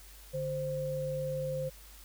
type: tone pair together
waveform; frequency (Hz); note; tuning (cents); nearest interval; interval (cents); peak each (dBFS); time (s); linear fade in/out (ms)
sine; 146.85 / 523.3; D3 / C5; 0 / 0; octave + minor seventh; 2200; -37 / -33; 0.33-1.7; 20
effects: added 50 Hz sine -52 dBFS peak until 2.04 s + white hiss -55 dBFS RMS until 2.04 s